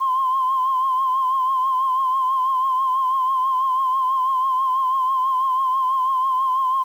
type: tone with vibrato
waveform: sine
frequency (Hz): 1046.5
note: C6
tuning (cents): 0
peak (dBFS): -16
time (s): 0-6.84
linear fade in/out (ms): 20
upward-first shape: triangle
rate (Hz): 6.1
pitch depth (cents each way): 62
effects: tanh soft clip ceiling -12 dBFS + 8-bit